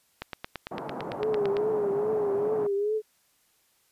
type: click train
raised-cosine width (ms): 0.3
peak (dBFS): -17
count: 13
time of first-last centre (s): 0.22-1.568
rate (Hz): 8.9
type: band-pass noise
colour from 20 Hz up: white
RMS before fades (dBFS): -36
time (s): 0.71-2.67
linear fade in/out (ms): 5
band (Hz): 130 to 910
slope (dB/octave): 24
type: tone with vibrato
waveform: sine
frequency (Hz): 415.3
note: G#4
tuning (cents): 0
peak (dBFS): -24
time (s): 1.18-3.02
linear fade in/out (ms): 50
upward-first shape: triangle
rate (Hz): 2.4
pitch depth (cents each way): 92
effects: white hiss -67 dBFS RMS until 3.91 s + resampled to 32000 Hz